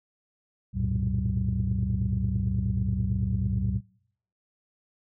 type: tone cluster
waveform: sine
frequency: 67.5 / 93.8 / 111 / 120.2 / 190.2 Hz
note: C#2 / F#2 / A2 / B2 / F#3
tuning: -45 / +24 / +16 / -46 / +48 cents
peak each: -30 dBFS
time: 0.73-3.81 s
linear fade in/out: 50 ms
effects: noise-tail reverb RT60 0.7 s tail -25 dB re dry + tanh soft clip ceiling -16 dBFS